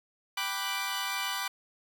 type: chord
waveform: 15% pulse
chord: G major seventh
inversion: none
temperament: equal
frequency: 784 / 987.8 / 1174.7 / 1480 Hz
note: G5 / B5 / D6 / F#6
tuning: 0 / 0 / 0 / 0 cents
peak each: -32 / -29 / -29 / -32 dBFS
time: 0.37-1.48 s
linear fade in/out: 5 ms
effects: none